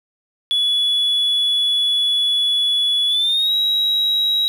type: tone with pitch glide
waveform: sine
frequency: 3410 to 3850 Hz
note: G#7 to B7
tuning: +45 to -45 cents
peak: -13 dBFS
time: 0.51-4.48 s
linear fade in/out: 0 ms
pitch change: +210 cents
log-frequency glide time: 3.08-3.53 s
effects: tanh soft clip ceiling -12 dBFS + 7-bit